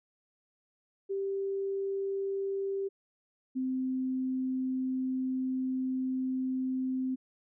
sine tone pair in turn, 392 / 259.2 Hz, G4 / C4, 0 / -16 cents, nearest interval perfect fifth, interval 716 cents, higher first, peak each -30 / -29 dBFS, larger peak second, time 1.09-2.89 / 3.55-7.16 s, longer second, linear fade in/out 20 ms, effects none

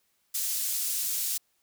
pink high-pass noise, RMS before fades -30 dBFS, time 0.34-1.38 s, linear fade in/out 10 ms, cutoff 6900 Hz, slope 12 dB/octave, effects white hiss -72 dBFS RMS until 1.62 s

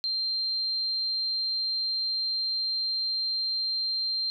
sine tone, 4162 Hz, C8, 10 cents flat, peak -26 dBFS, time 0.04-4.3 s, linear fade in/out 0 ms, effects none

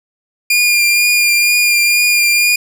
sawtooth tone with vibrato, 2412 Hz, D7, 46 cents sharp, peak -6 dBFS, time 0.5-2.56 s, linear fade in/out 5 ms, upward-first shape triangle, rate 2.1 Hz, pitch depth 21 cents each way, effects none

